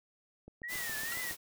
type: click train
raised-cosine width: 2 ms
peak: -36 dBFS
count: 7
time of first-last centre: 0.48-1.311 s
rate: 7.22 Hz
type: tone with vibrato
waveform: sine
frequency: 1864.7 Hz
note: A#6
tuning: in tune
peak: -38 dBFS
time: 0.63-1.32 s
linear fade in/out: 10 ms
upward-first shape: triangle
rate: 2.2 Hz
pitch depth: 150 cents each way
type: noise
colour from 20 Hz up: white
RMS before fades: -40 dBFS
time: 0.68-1.37 s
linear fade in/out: 50 ms
type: tone with exponential decay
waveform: sawtooth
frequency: 1379 Hz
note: F6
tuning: 22 cents flat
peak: -34 dBFS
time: 1.12-1.2 s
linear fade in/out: 2 ms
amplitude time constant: 16 ms
effects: none